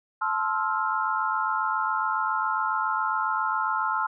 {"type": "chord", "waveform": "sine", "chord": "F major seventh", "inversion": "first", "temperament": "just", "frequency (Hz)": [873.1, 1047.7, 1309.6, 1396.9], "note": ["A5", "C6", "E6", "F6"], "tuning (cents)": [-14, 2, -12, 0], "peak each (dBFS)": -29, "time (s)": [0.21, 4.07], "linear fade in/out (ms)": 10, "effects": []}